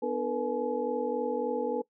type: tone cluster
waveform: sine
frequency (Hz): 249.2 / 300.8 / 446.1 / 489.6 / 849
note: B3 / D4 / A4 / B4 / G#5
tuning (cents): +16 / +42 / +24 / -15 / +38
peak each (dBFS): -36 / -38 / -32 / -31 / -37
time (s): 0.02-1.82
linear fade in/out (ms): 10
effects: noise-tail reverb RT60 0.1 s tail -20 dB re dry